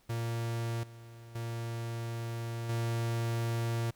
45% pulse tone with level steps, 116.1 Hz, A#2, 7 cents flat, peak -32 / -48 / -35 / -30 dBFS, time 0.09-3.91 s, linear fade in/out 10 ms, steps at 0.83 / 1.35 / 2.69 s, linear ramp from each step 5 ms, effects pink hiss -67 dBFS RMS until 3.95 s

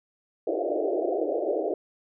pink band-pass noise, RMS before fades -27 dBFS, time 0.47-1.74 s, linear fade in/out 2 ms, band 310 to 710 Hz, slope 96 dB/octave, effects none

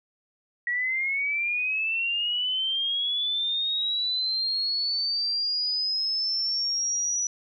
sine linear sweep, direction up, 1913 to 5900 Hz, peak -24 dBFS, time 0.67-7.27 s, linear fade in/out 2 ms, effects none

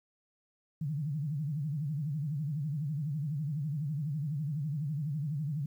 sine tone with vibrato, 148.1 Hz, D3, 15 cents sharp, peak -31 dBFS, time 0.81-5.66 s, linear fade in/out 5 ms, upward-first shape sine, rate 12 Hz, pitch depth 160 cents each way, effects 11-bit

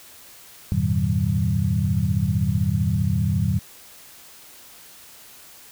sine tone cluster, 87 / 102.8 / 118 / 152.4 / 188.9 Hz, F2 / G#2 / A#2 / D#3 / F#3, -6 / -17 / +22 / -36 / +36 cents, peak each -25 dBFS, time 0.72-3.59 s, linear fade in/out 0 ms, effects white hiss -46 dBFS RMS until 5.71 s

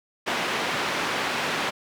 white band-pass noise, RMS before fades -27 dBFS, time 0.26-1.71 s, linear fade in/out 20 ms, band 170 to 2400 Hz, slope 12 dB/octave, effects none

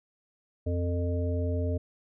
harmonic tone with a mistuned harmonic, 87 Hz, F2, 6 cents flat, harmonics 1 / 3 / 5 / 7, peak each -27 / -35 / -36 / -37 dBFS, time 0.66-1.78 s, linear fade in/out 10 ms, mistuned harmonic 5, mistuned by +29 cents, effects none

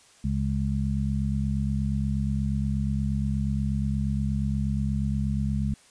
harmonic tone, 68.4 Hz, C#2, 23 cents flat, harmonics 1 / 2 / 3, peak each -28 / -28 / -28 dBFS, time 0.24-5.74 s, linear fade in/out 5 ms, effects white hiss -56 dBFS RMS until 5.9 s + resampled to 22050 Hz

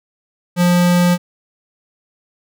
square tone, 176.5 Hz, F3, 19 cents sharp, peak -11 dBFS, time 0.56-1.18 s, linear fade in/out 50 ms, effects none

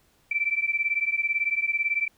sine beating tone pair, 2324 / 2342 Hz, D7 / D7, -19 / -5 cents, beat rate 18 Hz, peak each -26 dBFS, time 0.31-2.08 s, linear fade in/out 5 ms, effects pink hiss -64 dBFS RMS until 2.17 s

